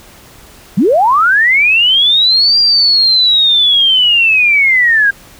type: linear two-way sweep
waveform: sine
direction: up then down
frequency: 155.56 to 4797 to 1591 Hz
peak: -6 dBFS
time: 0.77-5.11 s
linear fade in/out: 10 ms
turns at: 2.59 s
effects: pink hiss -39 dBFS RMS until 5.39 s